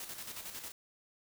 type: noise with tremolo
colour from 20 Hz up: white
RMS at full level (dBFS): -43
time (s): 0-0.72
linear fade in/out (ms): 2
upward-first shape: square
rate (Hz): 11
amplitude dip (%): 50
effects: none